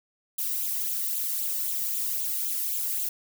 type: noise with flanger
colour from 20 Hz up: violet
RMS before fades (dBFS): -29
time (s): 0.38-3.09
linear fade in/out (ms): 5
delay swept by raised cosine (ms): 0.27 to 1.08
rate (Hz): 3.8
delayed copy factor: +0.6
effects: none